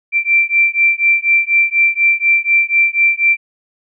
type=beating tone pair; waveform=sine; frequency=2349 / 2353.1 Hz; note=D7 / D7; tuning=0 / +3 cents; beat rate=4.1 Hz; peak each=-13 dBFS; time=0.12-3.37 s; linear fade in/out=50 ms; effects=none